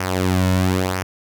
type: tone with flanger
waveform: sawtooth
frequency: 92.6 Hz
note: F#2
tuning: 2 cents sharp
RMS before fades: -19 dBFS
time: 0-1.03 s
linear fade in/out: 5 ms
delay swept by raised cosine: 0.25 to 2.55 ms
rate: 1 Hz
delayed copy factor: -0.65
effects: none